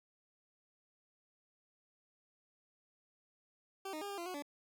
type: tone with pitch steps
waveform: 20% pulse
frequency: 388.1 / 309.1 / 404.2 / 400.5 / 343 / 366.1 / 288.2 Hz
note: G4 / D#4 / G#4 / G4 / F4 / F#4 / D4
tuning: -17 / -11 / -47 / +37 / -31 / -18 / -33 cents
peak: -36 dBFS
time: 3.85-4.424 s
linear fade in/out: 5 ms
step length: 82 ms
effects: none